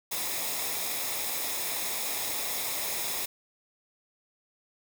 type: noise with comb filter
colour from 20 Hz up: white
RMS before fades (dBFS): -32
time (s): 0.11-3.26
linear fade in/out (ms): 10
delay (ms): 0.67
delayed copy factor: -0.55
effects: none